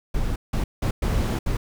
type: noise bursts at uneven times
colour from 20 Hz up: brown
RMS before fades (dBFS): -23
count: 5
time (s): 0.14-0.36 / 0.53-0.64 / 0.82-0.91 / 1.02-1.39 / 1.46-1.57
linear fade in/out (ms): 5
effects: none